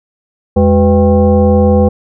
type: tone with frequency modulation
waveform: sine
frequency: 207 Hz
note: G#3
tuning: 5 cents flat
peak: -5 dBFS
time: 0.56-1.89 s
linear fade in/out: 10 ms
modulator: 291 Hz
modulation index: 1.4
effects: none